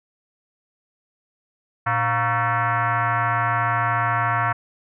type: tone with frequency modulation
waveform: sine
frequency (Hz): 116.54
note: A#2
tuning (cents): 0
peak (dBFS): -18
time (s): 1.86-4.53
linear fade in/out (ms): 10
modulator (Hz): 410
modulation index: 4
effects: none